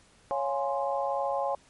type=chord; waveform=sine; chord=Db major seventh; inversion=none; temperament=equal; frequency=554.4 / 698.5 / 830.6 / 1046.5 Hz; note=Db5 / F5 / Ab5 / C6; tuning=0 / 0 / 0 / 0 cents; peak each=-30 / -34 / -31 / -35 dBFS; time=0.31-1.55 s; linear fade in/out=0 ms; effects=pink hiss -60 dBFS RMS until 1.69 s + MP3 48 kbps